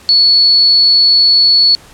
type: tone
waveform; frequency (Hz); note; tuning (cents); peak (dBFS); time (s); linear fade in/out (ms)
sine; 4412; C#8; -9; -5; 0.09-1.75; 0
effects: pink hiss -40 dBFS RMS until 1.93 s + low-pass 11000 Hz 12 dB/octave